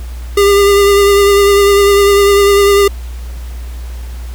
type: tone with vibrato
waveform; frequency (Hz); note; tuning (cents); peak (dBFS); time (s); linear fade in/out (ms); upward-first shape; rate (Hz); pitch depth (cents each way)
square; 401.8; G4; +43; -6; 0.37-2.88; 5; triangle; 10; 27
effects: added 60 Hz sine -21 dBFS peak until 4.34 s + pink hiss -38 dBFS RMS until 4.34 s

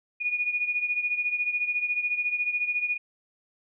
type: beating tone pair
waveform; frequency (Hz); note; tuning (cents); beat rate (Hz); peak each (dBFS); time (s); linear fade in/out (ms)
sine; 2450 / 2464; D#7 / D#7; -27 / -17; 14; -26 / -31; 0.2-2.98; 20
effects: none

